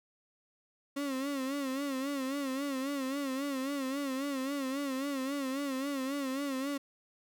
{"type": "tone with vibrato", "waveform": "35% pulse", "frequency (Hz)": 272.9, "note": "C#4", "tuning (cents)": -27, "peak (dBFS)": -31, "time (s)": [0.96, 6.78], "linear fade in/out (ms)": 10, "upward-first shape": "sine", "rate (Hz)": 3.7, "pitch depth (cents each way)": 87, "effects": []}